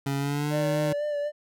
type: tone with pitch glide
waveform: 25% pulse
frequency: 138.7 to 153.01 Hz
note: C#3 to D#3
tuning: +1 to -29 cents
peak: -22 dBFS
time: 0.06-0.93 s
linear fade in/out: 5 ms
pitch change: +170 cents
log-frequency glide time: 0.17-0.61 s
type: tone with vibrato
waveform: triangle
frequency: 587.3 Hz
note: D5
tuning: in tune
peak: -24 dBFS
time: 0.5-1.32 s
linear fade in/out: 50 ms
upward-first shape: sine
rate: 4 Hz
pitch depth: 31 cents each way
effects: none